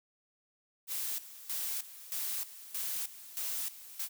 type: noise with tremolo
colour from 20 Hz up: blue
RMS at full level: -36 dBFS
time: 0.87-4.09 s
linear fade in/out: 50 ms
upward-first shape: square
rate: 1.6 Hz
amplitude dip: 80%
effects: none